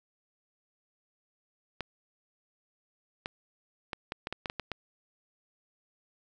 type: clicks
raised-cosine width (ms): 0.3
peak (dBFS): -18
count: 10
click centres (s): 1.807 / 3.259 / 3.932 / 4.121 / 4.271 / 4.326 / 4.458 / 4.499 / 4.597 / 4.717
effects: none